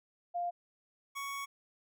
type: tone pair in turn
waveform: sine / 25% pulse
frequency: 700 / 1114.2 Hz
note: F5 / C#6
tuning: +4 / +9 cents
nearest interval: minor sixth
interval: 805 cents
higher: second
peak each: -32 / -34 dBFS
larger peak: first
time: 0.34-0.51 / 1.15-1.46 s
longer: second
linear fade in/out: 20 ms
effects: none